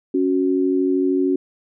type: tone pair together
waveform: sine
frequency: 277 / 370 Hz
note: C#4 / F#4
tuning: -1 / 0 cents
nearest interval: perfect fourth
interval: 501 cents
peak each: -18 / -19 dBFS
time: 0.14-1.36 s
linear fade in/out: 5 ms
effects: none